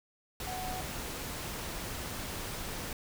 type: tone in noise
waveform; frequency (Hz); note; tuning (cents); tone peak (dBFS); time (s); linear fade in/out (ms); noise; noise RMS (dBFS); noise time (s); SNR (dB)
sine; 740; F#5; 0; -38; 0.47-0.81; 2; pink; -39; 0.4-2.93; -2
effects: none